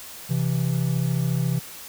triangle tone pair together, 131.2 / 165.3 Hz, C3 / E3, +5 / +5 cents, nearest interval major third, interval 400 cents, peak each -21 / -22 dBFS, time 0.29-1.6 s, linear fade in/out 20 ms, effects white hiss -40 dBFS RMS until 1.88 s

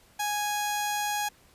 sawtooth tone pair together, 830 / 3320 Hz, G#5 / G#7, -1 / -1 cents, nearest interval 2 octaves, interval 2400 cents, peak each -24 / -30 dBFS, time 0.19-1.29 s, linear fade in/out 10 ms, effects pink hiss -59 dBFS RMS until 1.54 s + resampled to 32000 Hz

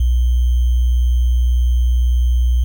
sine tone with sample-and-hold, 60.9 Hz, B1, 24 cents flat, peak -11 dBFS, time 0-2.64 s, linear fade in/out 5 ms, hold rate 3150 Hz, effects none

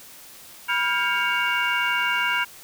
sine tone cluster, 977 / 1402 / 1603 / 2235 / 2792 Hz, B5 / F6 / G6 / C#7 / F7, -19 / +6 / +38 / +14 / -1 cents, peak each -26 dBFS, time 0.68-2.45 s, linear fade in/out 20 ms, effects tanh soft clip ceiling -13 dBFS + white hiss -45 dBFS RMS until 2.63 s

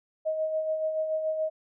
sine tone with tremolo, 629 Hz, D#5, 19 cents sharp, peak -24 dBFS, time 0.25-1.5 s, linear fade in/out 20 ms, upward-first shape sine, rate 7 Hz, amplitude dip 45%, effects none

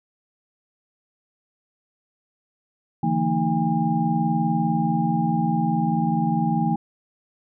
sine tone cluster, 148 / 168.3 / 227.5 / 312.3 / 809 Hz, D3 / E3 / A#3 / D#4 / G#5, +14 / +36 / -42 / +7 / -46 cents, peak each -29 / -23 / -24 / -29 / -25 dBFS, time 3.03-6.76 s, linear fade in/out 5 ms, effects none

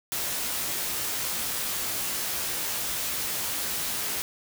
white noise with comb filter, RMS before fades -30 dBFS, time 0.12-4.22 s, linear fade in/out 0 ms, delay 17 ms, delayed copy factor +0.55, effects none

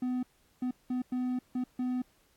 triangle tone bursts at uneven times, 251.3 Hz, B3, 30 cents sharp, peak -27 dBFS, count 6, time 0.02-0.23 / 0.62-0.71 / 0.9-1.02 / 1.12-1.39 / 1.55-1.64 / 1.79-2.02 s, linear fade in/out 5 ms, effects pink hiss -68 dBFS RMS until 2.36 s + AAC 64 kbps

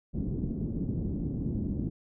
white low-pass noise, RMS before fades -32 dBFS, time 0.13-1.9 s, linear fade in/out 20 ms, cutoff 270 Hz, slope 24 dB/octave, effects none

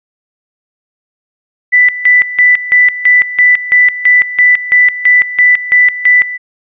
sine tone with tremolo, 1984 Hz, B6, 7 cents sharp, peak -3 dBFS, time 1.72-6.38 s, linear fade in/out 20 ms, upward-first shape square, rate 3 Hz, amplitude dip 80%, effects resampled to 8000 Hz

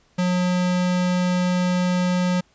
square tone, 180.3 Hz, F#3, 45 cents flat, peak -19 dBFS, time 0.18-2.41 s, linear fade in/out 10 ms, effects pink hiss -60 dBFS RMS until 2.54 s + resampled to 16000 Hz

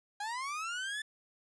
30% pulse linear sweep, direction up, 804 to 1760 Hz, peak -33 dBFS, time 0.2-1.02 s, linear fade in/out 5 ms, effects resampled to 22050 Hz

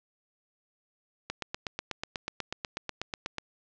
click train, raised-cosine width 0.2 ms, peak -15 dBFS, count 18, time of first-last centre 1.3-3.383 s, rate 8.16 Hz, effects low-pass 6000 Hz 12 dB/octave

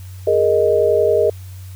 sine chord, Ab suspended second, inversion none, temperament equal, 415.3 / 466.2 / 622.3 Hz, Ab4 / Bb4 / Eb5, 0 / 0 / 0 cents, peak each -16 dBFS, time 0.27-1.3 s, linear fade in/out 5 ms, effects added 93 Hz sine -31 dBFS peak until 1.75 s + white hiss -47 dBFS RMS until 1.75 s

